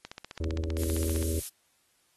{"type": "click train", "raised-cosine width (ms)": 0.2, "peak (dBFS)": -22, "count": 19, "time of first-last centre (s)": [0.05, 1.226], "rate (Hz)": 15.3}
{"type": "harmonic tone", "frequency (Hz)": 80.7, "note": "E2", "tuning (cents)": -36, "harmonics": [1, 3, 4, 5, 6, 7], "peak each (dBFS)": [-29, -42, -38, -40, -46, -45], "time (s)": [0.4, 1.4], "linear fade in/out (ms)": 5}
{"type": "noise", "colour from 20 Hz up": "violet", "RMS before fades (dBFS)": -33, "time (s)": [0.78, 1.49], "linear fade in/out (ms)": 10}
{"effects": ["white hiss -69 dBFS RMS until 2.16 s", "AAC 32 kbps"]}